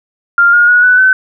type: tone with pitch steps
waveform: sine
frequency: 1396.9 / 1427.1 / 1457.9 / 1489.4 / 1521.6 Hz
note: F6 / F6 / F#6 / F#6 / F#6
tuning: 0 / +37 / -26 / +11 / +48 cents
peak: -4 dBFS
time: 0.38-1.13 s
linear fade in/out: 2 ms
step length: 150 ms
effects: none